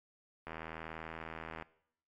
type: click train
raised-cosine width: 0.5 ms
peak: -28 dBFS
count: 94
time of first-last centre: 0.47-1.624 s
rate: 80.6 Hz
effects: noise-tail reverb RT60 0.7 s tail -19 dB re dry + AAC 64 kbps